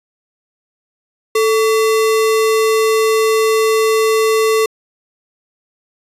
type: tone with sample-and-hold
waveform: sine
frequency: 440 Hz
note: A4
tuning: in tune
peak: -10 dBFS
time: 1.35-4.66 s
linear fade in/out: 5 ms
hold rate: 1575 Hz
effects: resampled to 32000 Hz